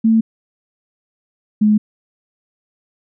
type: tone pair in turn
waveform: sine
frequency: 223.7 / 211.8 Hz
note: A3 / G#3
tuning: +29 / +34 cents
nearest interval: minor second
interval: 95 cents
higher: first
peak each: -9 dBFS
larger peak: neither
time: 0.04-0.21 / 1.61-1.78 s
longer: neither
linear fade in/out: 10 ms
effects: none